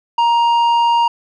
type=tone with tanh clipping; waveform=sine; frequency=938 Hz; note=A#5; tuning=11 cents sharp; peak=-12 dBFS; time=0.18-1.08 s; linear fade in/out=5 ms; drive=8 dB; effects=none